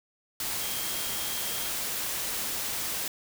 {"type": "tone in noise", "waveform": "sine", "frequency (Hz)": 3229, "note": "G#7", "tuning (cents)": -49, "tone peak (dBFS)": -41, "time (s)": [0.61, 1.69], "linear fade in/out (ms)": 2, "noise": "white", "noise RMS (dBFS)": -32, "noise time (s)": [0.4, 3.08], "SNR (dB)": -12, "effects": []}